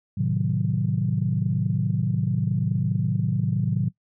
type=chord; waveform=sine; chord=A diminished seventh; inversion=none; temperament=equal; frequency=110 / 130.81 / 155.56 / 185 Hz; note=A2 / C3 / Eb3 / Gb3; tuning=0 / 0 / 0 / 0 cents; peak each=-26 dBFS; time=0.17-3.89 s; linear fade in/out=10 ms; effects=noise-tail reverb RT60 0.1 s tail -18 dB re dry + tanh soft clip ceiling -10 dBFS